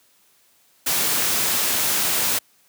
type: noise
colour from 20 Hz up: white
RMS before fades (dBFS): -21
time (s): 0.86-2.39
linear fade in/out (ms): 10
effects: white hiss -59 dBFS RMS until 2.68 s + high-pass 100 Hz 12 dB/octave

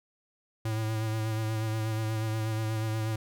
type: tone with vibrato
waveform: square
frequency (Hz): 110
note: A2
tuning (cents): 0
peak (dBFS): -29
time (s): 0.65-3.16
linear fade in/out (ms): 5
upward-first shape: sine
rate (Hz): 8.3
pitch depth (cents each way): 27
effects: none

